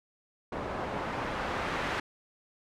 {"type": "noise with low-pass filter sweep", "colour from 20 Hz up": "white", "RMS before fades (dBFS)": -34, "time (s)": [0.52, 2], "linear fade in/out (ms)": 5, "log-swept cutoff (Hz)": [840, 1800], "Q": 0.83, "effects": []}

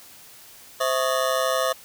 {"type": "ring-modulated tone", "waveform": "25% pulse", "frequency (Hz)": 587.3, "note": "D5", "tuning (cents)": 0, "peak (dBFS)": -14, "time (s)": [0.8, 1.73], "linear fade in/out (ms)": 10, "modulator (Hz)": 66.1, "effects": ["white hiss -47 dBFS RMS until 1.84 s"]}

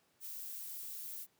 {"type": "noise", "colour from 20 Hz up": "violet", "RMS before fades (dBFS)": -45, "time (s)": [0.2, 1.27], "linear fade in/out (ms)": 50, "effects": ["pink hiss -73 dBFS RMS until 1.39 s", "high-pass 150 Hz 12 dB/octave"]}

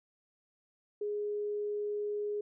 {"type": "tone", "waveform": "sine", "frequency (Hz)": 415.3, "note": "G#4", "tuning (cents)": 0, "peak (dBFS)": -32, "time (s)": [1.01, 2.41], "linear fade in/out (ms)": 5, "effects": []}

